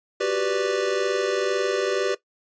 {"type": "chord", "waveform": "square", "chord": "G major seventh", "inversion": "third", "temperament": "equal", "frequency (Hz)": [370, 392, 493.9, 587.3], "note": ["F#4", "G4", "B4", "D5"], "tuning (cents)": [0, 0, 0, 0], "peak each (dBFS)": [-31, -26, -27, -29], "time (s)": [0.2, 2.15], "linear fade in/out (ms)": 10, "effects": ["noise-tail reverb RT60 0.1 s tail -17 dB re dry", "resampled to 16000 Hz"]}